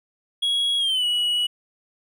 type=tone with pitch glide; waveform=triangle; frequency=3322 to 2926 Hz; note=G#7 to F#7; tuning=0 to -20 cents; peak=-18 dBFS; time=0.42-1.47 s; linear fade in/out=10 ms; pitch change=-220 cents; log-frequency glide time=0.78-1.05 s; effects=none